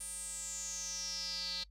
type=tone with band-pass filter sweep; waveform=square; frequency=180.8 Hz; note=F#3; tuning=40 cents flat; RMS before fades=-41 dBFS; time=0-1.64 s; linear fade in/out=10 ms; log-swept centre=9400 to 4200 Hz; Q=8.3; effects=noise-tail reverb RT60 0.1 s tail -21 dB re dry + added 50 Hz sine -56 dBFS peak until 1.7 s